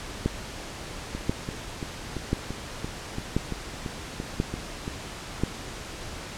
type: two click trains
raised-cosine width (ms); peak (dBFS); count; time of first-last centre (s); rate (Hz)
3; -10 / -18; 6 / 12; 0.26-5.436 / 1.15-4.879; 0.966 / 2.95
effects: pink hiss -38 dBFS RMS until 6.37 s + low-pass 8000 Hz 12 dB/octave